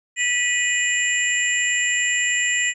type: tone cluster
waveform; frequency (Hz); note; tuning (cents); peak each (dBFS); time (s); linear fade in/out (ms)
sine; 1953 / 2480 / 2933 / 7290; B6 / D#7 / F#7 / A#8; -20 / -6 / -16 / -40; -21 / -25 / -28 / -24; 0.16-2.74; 50
effects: none